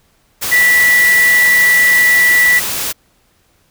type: tone in noise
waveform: sine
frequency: 1960 Hz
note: B6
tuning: 14 cents flat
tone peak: -7 dBFS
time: 0.51-2.6 s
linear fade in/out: 20 ms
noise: white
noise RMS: -19 dBFS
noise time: 0.41-2.93 s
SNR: +9 dB
effects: pink hiss -56 dBFS RMS until 3.7 s